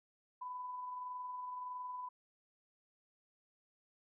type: tone with amplitude modulation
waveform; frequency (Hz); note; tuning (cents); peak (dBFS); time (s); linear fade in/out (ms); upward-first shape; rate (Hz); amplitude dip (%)
sine; 998; B5; +18; -40; 0.41-2.09; 10; sine; 21.6; 30
effects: none